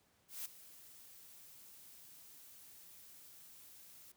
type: noise with ADSR envelope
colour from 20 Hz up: blue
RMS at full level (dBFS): -42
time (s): 0.28-4.12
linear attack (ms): 170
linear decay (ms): 13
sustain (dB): -16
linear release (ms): 5
effects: pink hiss -73 dBFS RMS until 4.16 s + high-pass 80 Hz 12 dB/octave